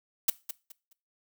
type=noise with echo; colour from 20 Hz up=blue; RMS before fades=-22 dBFS; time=0.28-0.3 s; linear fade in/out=5 ms; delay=210 ms; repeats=3; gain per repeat=-12 dB; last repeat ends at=0.93 s; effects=noise-tail reverb RT60 0.3 s tail -20 dB re dry